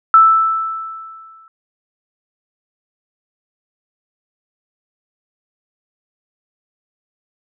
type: tone with exponential decay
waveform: sine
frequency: 1320 Hz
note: E6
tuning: 2 cents sharp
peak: -3 dBFS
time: 0.14-1.48 s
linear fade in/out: 1 ms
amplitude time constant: 290 ms
effects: none